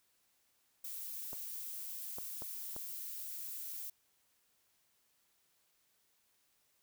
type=noise; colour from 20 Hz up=violet; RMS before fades=-44 dBFS; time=0.84-3.9 s; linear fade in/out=5 ms
type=clicks; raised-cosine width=1 ms; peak=-33 dBFS; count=4; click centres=1.331 / 2.185 / 2.421 / 2.764 s
effects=white hiss -75 dBFS RMS until 6.82 s